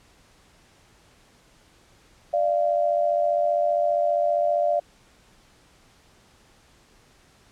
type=tone pair together; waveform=sine; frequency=591.9 / 687 Hz; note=D5 / F5; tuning=+13 / -29 cents; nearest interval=minor third; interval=258 cents; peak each=-22 dBFS; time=2.33-4.8 s; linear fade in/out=10 ms; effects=pink hiss -57 dBFS RMS until 7.51 s + low-pass 9000 Hz 12 dB/octave